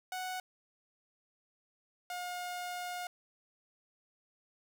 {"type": "tone pair in turn", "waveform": "sawtooth", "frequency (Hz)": [740, 715.6], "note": ["F#5", "F5"], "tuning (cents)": [0, 42], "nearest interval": "minor second", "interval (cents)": 58, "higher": "first", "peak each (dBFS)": [-33, -34], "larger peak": "first", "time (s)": [[0.12, 0.4], [2.1, 3.07]], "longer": "second", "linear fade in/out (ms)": 2, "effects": []}